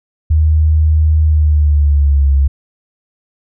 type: tone with pitch glide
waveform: sine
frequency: 77.78 to 68.89 Hz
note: D#2 to C#2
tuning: 0 to -10 cents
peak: -7 dBFS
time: 0.3-2.48 s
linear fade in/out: 10 ms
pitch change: -210 cents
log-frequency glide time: 1.24-2.33 s
effects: none